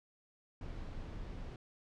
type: noise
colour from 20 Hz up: brown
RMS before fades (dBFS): -44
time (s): 0.61-1.56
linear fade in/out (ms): 2
effects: low-pass 5000 Hz 12 dB/octave